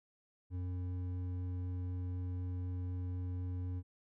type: tone with hard clipping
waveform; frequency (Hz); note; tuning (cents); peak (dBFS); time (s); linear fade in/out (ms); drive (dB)
triangle; 90.4; F#2; -40; -38; 0.5-3.83; 50; 11
effects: none